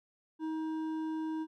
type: tone with hard clipping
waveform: triangle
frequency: 316.5 Hz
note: D#4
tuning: 30 cents sharp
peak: -35 dBFS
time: 0.39-1.47 s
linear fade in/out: 50 ms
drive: 11 dB
effects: none